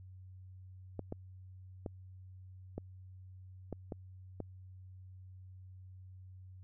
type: clicks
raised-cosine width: 2 ms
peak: -26 dBFS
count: 7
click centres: 0.993 / 1.124 / 1.862 / 2.78 / 3.727 / 3.922 / 4.403 s
effects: added 93 Hz sine -50 dBFS peak until 6.63 s